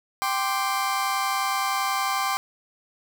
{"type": "chord", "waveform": "35% pulse", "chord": "G suspended fourth", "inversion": "none", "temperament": "just", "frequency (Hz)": [784, 1045.3, 1176], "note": ["G5", "C6", "D6"], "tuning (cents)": [0, -2, 2], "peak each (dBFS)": -26, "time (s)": [0.22, 2.37], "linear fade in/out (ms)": 0, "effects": []}